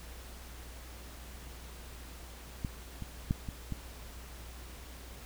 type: clicks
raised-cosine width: 5 ms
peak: -21 / -27 / -16 / -26 / -23 dBFS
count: 5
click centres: 2.648 / 3.023 / 3.309 / 3.488 / 3.723 s
effects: added 60 Hz sine -47 dBFS peak until 5.25 s + pink hiss -51 dBFS RMS until 5.25 s